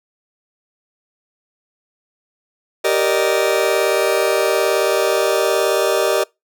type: chord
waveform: 40% pulse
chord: Eb major seventh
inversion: first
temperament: just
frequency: 388.9 / 466.7 / 583.4 / 622.3 Hz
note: G4 / Bb4 / D5 / Eb5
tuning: -14 / +2 / -12 / 0 cents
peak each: -19 / -19 / -20 / -19 dBFS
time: 2.84-6.24 s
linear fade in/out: 10 ms
effects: noise-tail reverb RT60 0.2 s tail -24 dB re dry